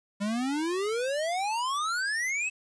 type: exponential sweep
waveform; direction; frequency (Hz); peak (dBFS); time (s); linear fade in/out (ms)
square; up; 197.2 to 2646; -28; 0.2-2.5; 20
effects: resampled to 22050 Hz + 9-bit